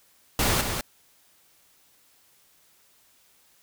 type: noise with echo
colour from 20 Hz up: pink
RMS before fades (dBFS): -23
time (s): 0.39-0.61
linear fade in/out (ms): 2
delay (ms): 200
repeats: 1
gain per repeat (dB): -6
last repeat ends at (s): 0.81
effects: white hiss -61 dBFS RMS until 3.62 s